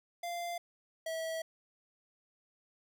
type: tone pair in turn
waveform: square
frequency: 693 / 649 Hz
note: F5 / E5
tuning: -14 / -27 cents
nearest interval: minor second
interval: 113 cents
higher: first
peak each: -37 / -36 dBFS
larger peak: second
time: 0.23-0.58 / 1.06-1.42 s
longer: second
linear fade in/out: 5 ms
effects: none